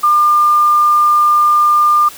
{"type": "tone with quantisation", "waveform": "sine", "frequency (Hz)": 1200, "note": "D6", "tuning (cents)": 37, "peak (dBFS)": -7, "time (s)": [0.03, 2.09], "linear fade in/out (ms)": 10, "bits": 6, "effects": ["white hiss -34 dBFS RMS until 2.17 s"]}